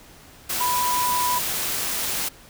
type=tone in noise; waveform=sine; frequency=987.8 Hz; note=B5; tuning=in tune; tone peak=-21 dBFS; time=0.6-1.39 s; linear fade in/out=10 ms; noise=white; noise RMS=-26 dBFS; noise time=0.49-2.29 s; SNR=+2 dB; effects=pink hiss -48 dBFS RMS until 2.49 s